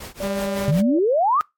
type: noise with tremolo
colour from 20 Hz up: pink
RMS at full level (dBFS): -33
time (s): 0-0.81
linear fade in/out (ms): 5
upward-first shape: triangle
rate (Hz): 5.4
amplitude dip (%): 100
type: tone with vibrato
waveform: sine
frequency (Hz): 581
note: D5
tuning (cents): -19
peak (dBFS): -25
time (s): 0.2-0.99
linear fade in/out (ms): 5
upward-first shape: sine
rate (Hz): 2.2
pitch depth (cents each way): 9
type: tone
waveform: sawtooth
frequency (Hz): 200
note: G3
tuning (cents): +35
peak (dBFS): -21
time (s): 0.22-0.72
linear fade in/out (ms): 20
type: exponential sweep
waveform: sine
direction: up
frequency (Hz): 135.9 to 1289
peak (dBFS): -15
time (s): 0.68-1.41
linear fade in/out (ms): 0
effects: noise-tail reverb RT60 0.2 s tail -24 dB re dry + AAC 64 kbps